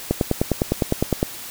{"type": "click train", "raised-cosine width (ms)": 2, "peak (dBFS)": -4, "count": 12, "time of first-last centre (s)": [0.11, 1.229], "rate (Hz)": 9.83, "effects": ["white hiss -35 dBFS RMS until 1.5 s"]}